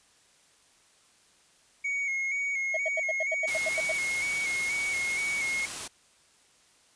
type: tone with vibrato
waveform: triangle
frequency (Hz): 2201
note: C#7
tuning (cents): -13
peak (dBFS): -26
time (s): 1.84-5.66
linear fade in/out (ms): 10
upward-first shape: square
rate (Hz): 2.1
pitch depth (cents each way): 32
type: tone bursts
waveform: triangle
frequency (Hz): 639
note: D#5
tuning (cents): +46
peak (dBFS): -26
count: 11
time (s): 2.74-3.92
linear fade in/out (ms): 5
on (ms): 30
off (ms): 85
type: noise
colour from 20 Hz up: white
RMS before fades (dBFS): -36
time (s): 3.47-5.88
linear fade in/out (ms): 10
effects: white hiss -62 dBFS RMS until 6.95 s + resampled to 22050 Hz